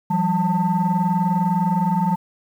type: tone cluster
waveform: sine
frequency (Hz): 171 / 190.7 / 892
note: F3 / G3 / A5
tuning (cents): -36 / -47 / +23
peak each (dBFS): -20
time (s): 0.1-2.16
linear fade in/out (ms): 10
effects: tanh soft clip ceiling -11 dBFS + 8-bit